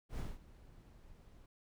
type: noise with ADSR envelope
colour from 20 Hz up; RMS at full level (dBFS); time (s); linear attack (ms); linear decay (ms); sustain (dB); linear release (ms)
brown; -39; 0.09-1.46; 91; 200; -19; 3
effects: none